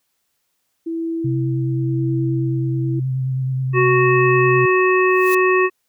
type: tone with tremolo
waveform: sine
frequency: 329.6 Hz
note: E4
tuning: in tune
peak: -20 dBFS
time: 0.86-3 s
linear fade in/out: 10 ms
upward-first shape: sine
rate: 0.94 Hz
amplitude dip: 40%
type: tone with vibrato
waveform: sine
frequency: 130.81 Hz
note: C3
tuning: in tune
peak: -18 dBFS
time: 1.24-4.66 s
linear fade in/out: 10 ms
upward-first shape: sine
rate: 9.4 Hz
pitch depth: 23 cents each way
type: harmonic tone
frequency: 370 Hz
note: F#4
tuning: in tune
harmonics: 1 / 3 / 5 / 7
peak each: -14 / -19 / -21 / -22 dBFS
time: 3.73-5.7 s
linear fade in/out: 50 ms
type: noise with exponential growth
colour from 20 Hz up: blue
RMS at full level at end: -25 dBFS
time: 5.07-5.35 s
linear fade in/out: 5 ms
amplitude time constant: 60 ms
effects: white hiss -70 dBFS RMS until 5.88 s